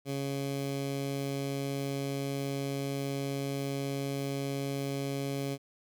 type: tone with notch filter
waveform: 15% pulse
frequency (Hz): 138.59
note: C#3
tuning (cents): 0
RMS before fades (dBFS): -34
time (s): 0.05-5.58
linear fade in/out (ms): 50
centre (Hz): 1400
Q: 1.6
effects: none